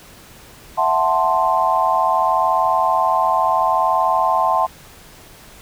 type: chord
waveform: sine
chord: F# half-diminished seventh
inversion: third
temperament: equal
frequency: 659.3 / 740 / 880 / 1046.5 Hz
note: E5 / F#5 / A5 / C6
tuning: 0 / 0 / 0 / 0 cents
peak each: -21 / -20 / -19 / -18 dBFS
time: 0.77-4.67 s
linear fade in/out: 20 ms
effects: pink hiss -43 dBFS RMS until 5.61 s